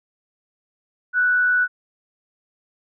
sine tone with frequency modulation, 1480 Hz, F#6, in tune, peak -15 dBFS, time 1.13-1.68 s, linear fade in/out 50 ms, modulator 92.4 Hz, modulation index 0.32, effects none

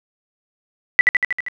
sine tone with echo, 1975.5 Hz, B6, in tune, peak -5 dBFS, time 0.99-1.01 s, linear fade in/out 0 ms, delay 79 ms, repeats 6, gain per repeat -3 dB, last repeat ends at 1.484 s, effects none

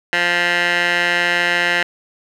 15% pulse tone with band-pass filter, 174.61 Hz, F3, in tune, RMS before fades -17 dBFS, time 0.13-1.83 s, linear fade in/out 0 ms, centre 2100 Hz, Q 2.4, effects none

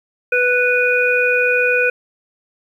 harmonic tone, 493.9 Hz, B4, in tune, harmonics 1 / 3 / 5, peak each -17 / -17 / -17 dBFS, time 0.32-1.9 s, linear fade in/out 5 ms, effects 8-bit

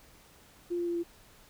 sine tone with pitch steps, 349.2 / 346.6 / 344 / 341.4 Hz, F4 / F4 / F4 / F4, 0 / -13 / -26 / -39 cents, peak -29 dBFS, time 0.7-1.036 s, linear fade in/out 20 ms, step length 84 ms, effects pink hiss -58 dBFS RMS until 1.49 s

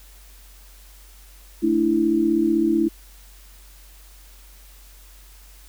sine chord, A suspended fourth, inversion none, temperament equal, 220 / 293.7 / 329.6 Hz, A3 / D4 / E4, 0 / 0 / 0 cents, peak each -24 / -23 / -18 dBFS, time 1.62-2.89 s, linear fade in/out 20 ms, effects added 47 Hz sine -45 dBFS peak until 5.68 s + white hiss -51 dBFS RMS until 5.68 s

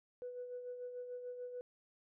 sine tone with tremolo, 493.9 Hz, B4, in tune, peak -40 dBFS, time 0.22-1.61 s, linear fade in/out 0 ms, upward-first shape sine, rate 6.8 Hz, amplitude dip 50%, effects tanh soft clip ceiling -37 dBFS

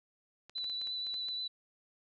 clicks, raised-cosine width 0.2 ms, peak -34 dBFS, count 9, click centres 0.496 / 0.582 / 0.643 / 0.698 / 0.815 / 0.872 / 1.068 / 1.142 / 1.286 s
sine tone with vibrato, 3981 Hz, B7, 13 cents sharp, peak -35 dBFS, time 0.55-1.48 s, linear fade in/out 10 ms, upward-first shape triangle, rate 8.4 Hz, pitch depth 22 cents each way
effects none

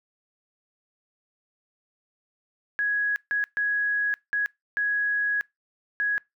sine tone bursts at uneven times, 1667 Hz, G#6, 6 cents sharp, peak -22 dBFS, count 6, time 2.79-3.16 / 3.31-3.44 / 3.57-4.14 / 4.33-4.46 / 4.77-5.41 / 6-6.18 s, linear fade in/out 0 ms, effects noise-tail reverb RT60 0.2 s tail -24 dB re dry

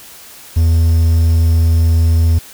triangle tone with quantisation, 82.41 Hz, E2, in tune, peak -6 dBFS, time 0.56-2.39 s, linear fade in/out 10 ms, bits 6, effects white hiss -37 dBFS RMS until 2.53 s

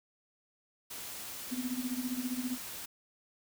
white noise, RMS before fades -43 dBFS, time 0.9-2.86 s, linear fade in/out 10 ms
sine tone with tremolo, 251.4 Hz, B3, 31 cents sharp, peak -30 dBFS, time 1.51-2.58 s, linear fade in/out 20 ms, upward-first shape sine, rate 15 Hz, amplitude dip 80%
effects none

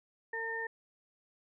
harmonic tone, 454 Hz, A#4, 46 cents flat, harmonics 1 / 2 / 4, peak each -41 / -43 / -36 dBFS, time 0.33-0.67 s, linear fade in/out 5 ms, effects none

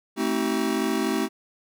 square chord, A diminished seventh, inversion none, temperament just, 220 / 264 / 316.8 / 380.2 Hz, A3 / C4 / Eb4 / Gb4, 0 / +16 / +31 / +47 cents, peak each -29 dBFS, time 0.16-1.29 s, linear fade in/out 50 ms, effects none

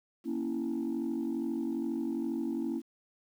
sine chord, A# diminished, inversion none, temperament equal with one note detuned, 234.8 / 277.2 / 329.6 Hz, A#3 / C#4 / E4, +13 / 0 / 0 cents, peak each -34 / -34 / -33 dBFS, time 0.24-2.82 s, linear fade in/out 50 ms, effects tanh soft clip ceiling -26 dBFS + 10-bit

